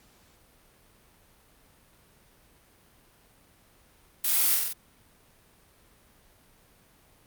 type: noise with echo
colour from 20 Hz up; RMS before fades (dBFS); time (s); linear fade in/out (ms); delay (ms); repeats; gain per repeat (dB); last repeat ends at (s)
blue; -26; 4.24-4.55; 5; 45; 4; -2; 4.73
effects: pink hiss -60 dBFS RMS until 7.26 s + Opus 48 kbps